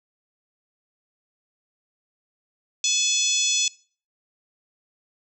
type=harmonic tone; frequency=857 Hz; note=A5; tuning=46 cents flat; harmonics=3 / 4 / 5 / 6 / 7 / 8 / 9; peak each=-29 / -25 / -32 / -30 / -24 / -27 / -33 dBFS; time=2.84-3.68 s; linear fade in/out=2 ms; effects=noise-tail reverb RT60 0.4 s tail -21 dB re dry